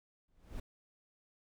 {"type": "noise with exponential growth", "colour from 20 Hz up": "brown", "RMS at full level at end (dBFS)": -38, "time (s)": [0.28, 0.6], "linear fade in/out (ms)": 5, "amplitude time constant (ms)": 68, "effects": []}